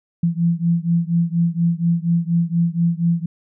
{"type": "beating tone pair", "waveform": "sine", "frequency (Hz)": [167.7, 171.9], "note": ["E3", "F3"], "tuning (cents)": [30, -27], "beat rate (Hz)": 4.2, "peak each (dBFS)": [-18, -19], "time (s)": [0.23, 3.26], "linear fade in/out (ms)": 5, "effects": []}